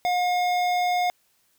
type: tone with notch filter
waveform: square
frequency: 717 Hz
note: F5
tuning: 45 cents sharp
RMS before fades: -23 dBFS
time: 0.05-1.1 s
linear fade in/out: 0 ms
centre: 10000 Hz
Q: 0.59
effects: white hiss -66 dBFS RMS until 1.58 s